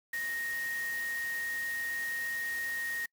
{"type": "tone in noise", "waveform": "sine", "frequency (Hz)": 1864.7, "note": "A#6", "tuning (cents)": 0, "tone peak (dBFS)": -33, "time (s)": [0.13, 3.06], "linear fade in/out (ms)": 5, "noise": "white", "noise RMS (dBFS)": -45, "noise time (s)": [0.13, 3.06], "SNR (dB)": 9, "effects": ["noise-tail reverb RT60 0.1 s tail -26 dB re dry"]}